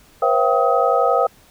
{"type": "tone cluster", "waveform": "sine", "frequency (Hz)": [485.7, 537, 678, 775, 1266], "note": ["B4", "C5", "E5", "G5", "D#6"], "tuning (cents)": [-29, 45, 49, -20, 30], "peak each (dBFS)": -20, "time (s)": [0.22, 1.27], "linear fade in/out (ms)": 5, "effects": ["pink hiss -51 dBFS RMS until 1.5 s"]}